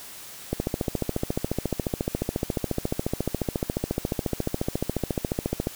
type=click train; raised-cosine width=2 ms; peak=-11 dBFS; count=74; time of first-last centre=0.53-5.671 s; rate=14.2 Hz; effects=white hiss -42 dBFS RMS until 5.75 s